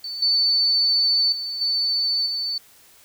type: tone with level steps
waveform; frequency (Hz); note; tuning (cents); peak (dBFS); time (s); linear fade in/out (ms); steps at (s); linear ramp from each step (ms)
sine; 4507; C#8; +28; -28 / -16 / -26 / -19 / -23; 0.04-2.58; 2; 0.22 / 1.32 / 1.61 / 2.26; 5
effects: white hiss -52 dBFS RMS until 3.04 s